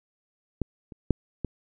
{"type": "clicks", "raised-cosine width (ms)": 3, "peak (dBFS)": [-13, -29, -7, -16], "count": 4, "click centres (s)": [0.617, 0.922, 1.107, 1.447], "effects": []}